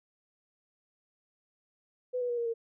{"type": "tone with pitch steps", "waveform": "sine", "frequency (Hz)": [500, 489.7, 479.6, 469.8, 460.1], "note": ["B4", "B4", "A#4", "A#4", "A#4"], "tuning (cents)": [21, -15, 49, 13, -23], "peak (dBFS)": -29, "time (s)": [2.13, 2.54], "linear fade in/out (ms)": 20, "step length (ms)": 82, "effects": []}